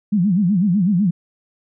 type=tone with vibrato; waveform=sine; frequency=190 Hz; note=F#3; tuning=46 cents sharp; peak=-13 dBFS; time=0.12-1.11 s; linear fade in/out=10 ms; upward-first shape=sine; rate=8 Hz; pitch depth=210 cents each way; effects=none